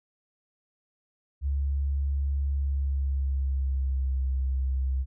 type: tone with pitch glide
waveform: sine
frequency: 69.7 to 65.79 Hz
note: C#2 to C2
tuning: +10 to +10 cents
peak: -24 dBFS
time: 1.41-5.06 s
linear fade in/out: 50 ms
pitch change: -100 cents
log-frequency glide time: 2.52-4.19 s
effects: none